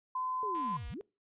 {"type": "tone", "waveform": "sine", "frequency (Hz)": 1022, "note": "C6", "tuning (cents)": -41, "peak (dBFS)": -32, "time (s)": [0.15, 0.77], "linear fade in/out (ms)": 5}
{"type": "linear two-way sweep", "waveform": "sine", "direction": "down then up", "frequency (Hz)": [446.3, 42.92, 446.3], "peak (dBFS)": -39, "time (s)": [0.43, 1.01], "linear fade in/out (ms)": 0, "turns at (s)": 0.89}
{"type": "click train", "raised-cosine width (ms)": 0.2, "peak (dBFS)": -37, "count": 94, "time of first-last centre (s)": [0.55, 0.939], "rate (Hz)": 239}
{"effects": ["noise-tail reverb RT60 0.3 s tail -25 dB re dry", "resampled to 8000 Hz"]}